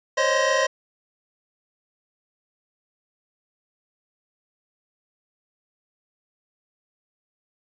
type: tone cluster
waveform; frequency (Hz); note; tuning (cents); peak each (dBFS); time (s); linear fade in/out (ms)
square; 524 / 550 / 617 / 1040 / 1901; C5 / C#5 / D#5 / C6 / A#6; +2 / -14 / -15 / -11 / +33; -26; 0.17-0.67; 10
effects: resampled to 16000 Hz